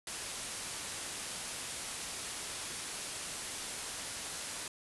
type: low-pass noise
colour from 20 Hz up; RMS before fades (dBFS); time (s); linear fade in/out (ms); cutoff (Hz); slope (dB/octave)
white; -42; 0.07-4.68; 2; 11000; 96
effects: none